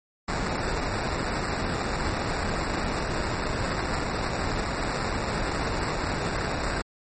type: noise with sample-and-hold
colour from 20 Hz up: pink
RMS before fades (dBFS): -28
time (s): 0.28-6.82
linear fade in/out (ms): 5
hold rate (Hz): 3150
effects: MP3 32 kbps